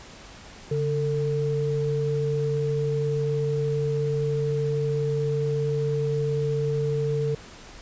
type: tone pair together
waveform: sine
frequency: 142.5 / 447.9 Hz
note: C#3 / A4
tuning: +48 / +31 cents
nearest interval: octave + minor sixth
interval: 1983 cents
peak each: -25 dBFS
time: 0.71-7.35 s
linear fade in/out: 5 ms
effects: pink hiss -45 dBFS RMS until 7.81 s + resampled to 16000 Hz